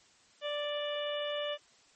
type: harmonic tone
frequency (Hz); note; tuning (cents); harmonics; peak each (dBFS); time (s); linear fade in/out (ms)
587.3; D5; 0; 1 / 2 / 3 / 4 / 5 / 6; -34 / -44 / -44 / -48 / -40 / -44; 0.41-1.58; 50
effects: white hiss -63 dBFS RMS until 1.95 s + MP3 32 kbps